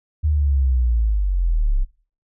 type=linear sweep; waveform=sine; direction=down; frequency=77.78 to 31.43 Hz; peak=-15 dBFS; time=0.23-1.85 s; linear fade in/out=20 ms; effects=noise-tail reverb RT60 0.4 s tail -19 dB re dry